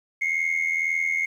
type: tone pair together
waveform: sine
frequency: 2110 / 2192 Hz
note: C7 / C#7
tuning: +14 / -20 cents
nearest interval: minor second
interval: 66 cents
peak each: -23 dBFS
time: 0.21-1.26 s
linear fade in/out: 10 ms
effects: tanh soft clip ceiling -18 dBFS + 9-bit